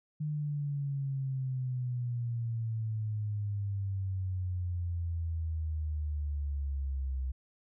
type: exponential sweep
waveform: sine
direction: down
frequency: 152.1 to 64.6 Hz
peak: -31 dBFS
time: 0.2-7.32 s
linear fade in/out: 10 ms
effects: none